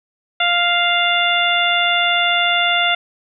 harmonic tone, 698.5 Hz, F5, in tune, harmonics 1 / 2 / 3 / 4 / 5, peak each -20 / -20 / -20 / -20 / -20 dBFS, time 0.4-2.95 s, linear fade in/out 5 ms, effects none

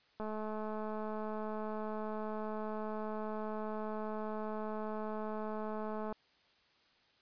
click train, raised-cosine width 1 ms, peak -28 dBFS, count 1275, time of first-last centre 0.2-6.126 s, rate 215 Hz, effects white hiss -69 dBFS RMS until 7.21 s + resampled to 11025 Hz

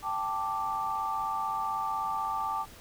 sine chord, G suspended second, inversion none, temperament equal, 784 / 880 / 1174.7 Hz, G5 / A5 / D6, 0 / 0 / 0 cents, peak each -36 / -33 / -32 dBFS, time 0.02-2.66 s, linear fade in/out 50 ms, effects pink hiss -51 dBFS RMS until 2.8 s

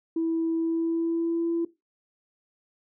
sine tone with pitch glide, 327.9 to 336 Hz, E4 to E4, -9 to +33 cents, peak -22 dBFS, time 0.16-1.65 s, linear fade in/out 5 ms, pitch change +42 cents, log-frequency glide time 0.56-1.5 s, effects noise-tail reverb RT60 0.2 s tail -17 dB re dry + tanh soft clip ceiling -19 dBFS

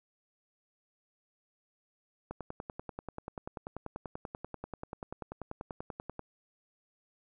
click train, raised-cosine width 1 ms, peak -25 dBFS, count 41, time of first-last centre 2.31-6.193 s, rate 10.3 Hz, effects none

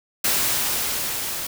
white noise with level ramp, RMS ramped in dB -20 to -29 dBFS, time 0.24-1.47 s, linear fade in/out 5 ms, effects none

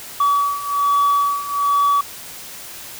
sine beating tone pair, 1140 / 1141.2 Hz, C#6 / C#6, +48 / +50 cents, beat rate 1.2 Hz, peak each -18 / -15 dBFS, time 0.2-2.01 s, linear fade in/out 5 ms, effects tanh soft clip ceiling -11 dBFS + white hiss -35 dBFS RMS until 2.99 s

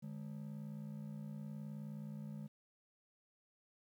triangle ring-modulated tone, 179.2 Hz, F3, 45 cents sharp, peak -39 dBFS, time 0.02-2.48 s, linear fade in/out 20 ms, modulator 29.6 Hz, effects 12-bit

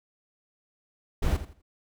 brown noise with echo, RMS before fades -24 dBFS, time 1.22-1.37 s, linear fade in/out 10 ms, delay 83 ms, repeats 3, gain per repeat -12 dB, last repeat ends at 1.619 s, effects none

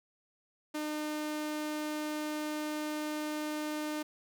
sawtooth tone, 303.3 Hz, D#4, 44 cents flat, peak -30 dBFS, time 0.74-4.03 s, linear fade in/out 10 ms, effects none

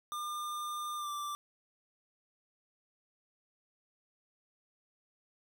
square tone with pitch glide, 1202 to 1174.5 Hz, D6 to D6, +40 to 0 cents, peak -37 dBFS, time 0.12-1.35 s, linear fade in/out 0 ms, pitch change -40 cents, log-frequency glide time 0.97-1.09 s, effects none

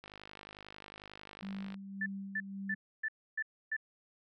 click train, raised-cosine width 0.3 ms, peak -32 dBFS, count 88, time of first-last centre 0.04-1.743 s, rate 51.1 Hz
sine tone with tremolo, 196 Hz, G3, in tune, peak -38 dBFS, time 1.42-2.75 s, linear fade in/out 10 ms, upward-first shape sine, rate 1.8 Hz, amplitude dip 50%
sine tone bursts, 1760 Hz, A6, in tune, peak -32 dBFS, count 6, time 2.01-3.766 s, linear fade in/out 5 ms, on 51 ms, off 290 ms
effects none

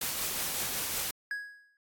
white noise with tremolo, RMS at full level -32 dBFS, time 0.01-1.11 s, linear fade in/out 5 ms, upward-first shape sine, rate 5.4 Hz, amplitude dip 25%
triangle tone with exponential decay, 1661.2 Hz, G#6, in tune, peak -28 dBFS, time 1.31-1.77 s, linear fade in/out 1 ms, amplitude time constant 99 ms
effects AAC 64 kbps

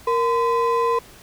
triangle ring-modulated tone, 744 Hz, F#5, 9 cents sharp, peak -12 dBFS, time 0.07-0.99 s, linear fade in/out 5 ms, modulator 277 Hz, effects pink hiss -46 dBFS RMS until 1.22 s

